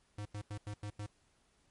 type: tone bursts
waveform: square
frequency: 103.83 Hz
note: G#2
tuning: in tune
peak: -40 dBFS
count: 6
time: 0.18-1.064 s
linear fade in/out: 5 ms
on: 74 ms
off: 88 ms
effects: pink hiss -72 dBFS RMS until 1.7 s + MP3 48 kbps